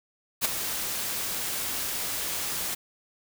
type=noise with ADSR envelope; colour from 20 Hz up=white; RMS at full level=-22 dBFS; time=0.41-2.75 s; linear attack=40 ms; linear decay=11 ms; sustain=-9 dB; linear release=10 ms; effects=none